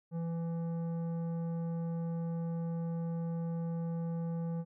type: tone with tanh clipping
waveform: sine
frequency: 167 Hz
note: E3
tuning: 23 cents sharp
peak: -35 dBFS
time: 0.11-4.65 s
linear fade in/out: 50 ms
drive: 11 dB
effects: none